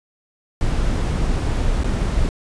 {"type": "noise with dropouts", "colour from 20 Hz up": "brown", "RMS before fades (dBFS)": -19, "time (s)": [0.61, 2.29], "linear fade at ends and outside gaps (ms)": 1, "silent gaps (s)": [1.836, 1.843], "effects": ["resampled to 22050 Hz"]}